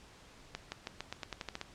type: accelerating click train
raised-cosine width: 0.2 ms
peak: -21 dBFS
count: 11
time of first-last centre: 0.55-1.614 s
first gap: 170 ms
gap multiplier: 0.89
effects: pink hiss -57 dBFS RMS until 1.74 s + low-pass 7000 Hz 12 dB/octave